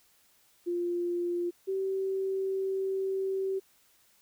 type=tone pair in turn; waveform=sine; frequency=349.2 / 384.5 Hz; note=F4 / G4; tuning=0 / -33 cents; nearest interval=major second; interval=167 cents; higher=second; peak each=-28 dBFS; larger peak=neither; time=0.66-1.51 / 1.67-3.6 s; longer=second; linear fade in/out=20 ms; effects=white hiss -65 dBFS RMS until 4.21 s